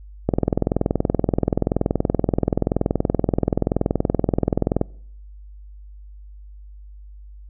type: click train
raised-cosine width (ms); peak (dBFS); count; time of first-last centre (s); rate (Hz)
2; -4; 96; 0.29-4.814; 21
effects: noise-tail reverb RT60 0.7 s tail -26 dB re dry + added 50 Hz sine -38 dBFS peak until 7.49 s